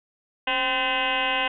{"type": "tone with frequency modulation", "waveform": "sine", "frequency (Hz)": 1791, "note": "A6", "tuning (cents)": 30, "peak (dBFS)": -21, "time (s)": [0.47, 1.48], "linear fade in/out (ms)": 5, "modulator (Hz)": 253, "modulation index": 5, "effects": []}